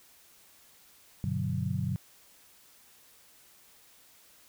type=chord; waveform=sine; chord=G major seventh; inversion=none; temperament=equal; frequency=98 / 123.47 / 146.83 / 185 Hz; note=G2 / B2 / D3 / F#3; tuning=0 / 0 / 0 / 0 cents; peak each=-34 dBFS; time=1.24-1.96 s; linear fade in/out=0 ms; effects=white hiss -59 dBFS RMS until 4.48 s